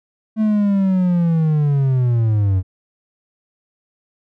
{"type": "linear sweep", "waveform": "triangle", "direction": "down", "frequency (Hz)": [220, 90.7], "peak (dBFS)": -11, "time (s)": [0.36, 2.63], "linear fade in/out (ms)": 50, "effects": []}